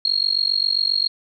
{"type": "tone with amplitude modulation", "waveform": "sine", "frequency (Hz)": 4268, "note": "C8", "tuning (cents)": 34, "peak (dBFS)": -13, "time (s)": [0.05, 1.08], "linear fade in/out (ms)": 2, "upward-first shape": "sine", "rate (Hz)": 47.5, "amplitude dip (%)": 100, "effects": []}